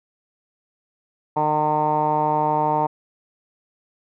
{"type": "tone with low-pass filter", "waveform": "10% pulse", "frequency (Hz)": 152.1, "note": "D#3", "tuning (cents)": -39, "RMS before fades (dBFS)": -20, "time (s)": [1.36, 2.87], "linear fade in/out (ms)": 10, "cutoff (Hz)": 900, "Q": 5.9, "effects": []}